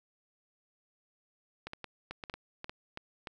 clicks, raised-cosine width 0.3 ms, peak -24 dBFS, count 11, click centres 1.67 / 1.734 / 1.843 / 2.11 / 2.238 / 2.298 / 2.34 / 2.644 / 2.695 / 2.974 / 3.272 s, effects none

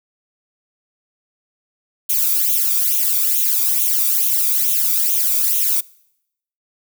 violet noise with flanger, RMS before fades -17 dBFS, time 2.09-5.81 s, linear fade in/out 10 ms, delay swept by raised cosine 0.3 to 0.87 ms, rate 2.3 Hz, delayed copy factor +0.8, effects noise-tail reverb RT60 0.8 s tail -24 dB re dry

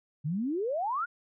sine exponential sweep, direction up, 138.59 to 1480 Hz, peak -28 dBFS, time 0.24-1.06 s, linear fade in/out 20 ms, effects none

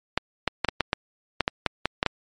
clicks, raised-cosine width 0.3 ms, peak -5 dBFS, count 12, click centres 0.176 / 0.477 / 0.647 / 0.687 / 0.807 / 0.931 / 1.407 / 1.479 / 1.663 / 1.856 / 2.029 / 2.063 s, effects MP3 48 kbps

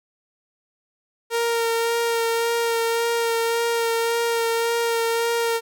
sawtooth tone with vibrato, 463 Hz, A#4, 12 cents flat, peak -16 dBFS, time 1.3-5.61 s, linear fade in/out 50 ms, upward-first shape sine, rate 1.8 Hz, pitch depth 16 cents each way, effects none

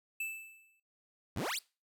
square tone with exponential decay, 2637 Hz, E7, in tune, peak -34 dBFS, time 0.2-0.8 s, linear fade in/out 5 ms, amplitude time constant 130 ms
20% pulse exponential sweep, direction up, 69.3 to 5274 Hz, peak -29 dBFS, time 1.36-1.59 s, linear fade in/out 5 ms
effects noise-tail reverb RT60 0.3 s tail -23 dB re dry

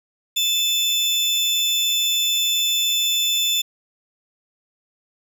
35% pulse tone pair together, 2622 / 3513 Hz, E7 / A7, -10 / -3 cents, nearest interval perfect fourth, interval 507 cents, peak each -27 / -16 dBFS, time 0.36-3.62 s, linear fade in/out 10 ms, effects none

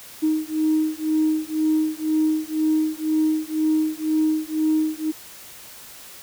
sine beating tone pair, 311.1 / 313.1 Hz, D#4 / D#4, 0 / +11 cents, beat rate 2 Hz, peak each -21 dBFS, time 0.22-5.12 s, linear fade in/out 20 ms, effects tanh soft clip ceiling -11 dBFS + white hiss -42 dBFS RMS until 6.22 s

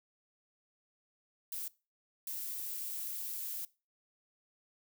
violet noise bursts at uneven times, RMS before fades -40 dBFS, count 2, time 1.52-1.68 / 2.27-3.65 s, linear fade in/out 2 ms, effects noise-tail reverb RT60 0.3 s tail -21 dB re dry

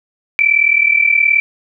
sine tone pair together, 2310 / 2349 Hz, D7 / D7, -29 / 0 cents, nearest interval unison, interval 29 cents, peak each -12 dBFS, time 0.39-1.4 s, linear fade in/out 0 ms, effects none

